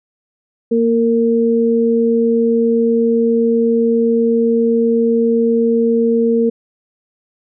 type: tone pair together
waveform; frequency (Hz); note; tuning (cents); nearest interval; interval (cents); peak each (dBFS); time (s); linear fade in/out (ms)
sine; 232.3 / 460; A#3 / A#4; -6 / -23; octave; 1183; -14 / -13; 0.71-6.5; 10
effects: none